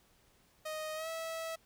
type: tone with pitch glide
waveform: sawtooth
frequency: 622.3 to 651.4 Hz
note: D#5 to E5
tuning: 0 to -21 cents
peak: -34 dBFS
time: 0.65-1.56 s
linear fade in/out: 10 ms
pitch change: +79 cents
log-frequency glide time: 0.95-1.08 s
effects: pink hiss -68 dBFS RMS until 1.65 s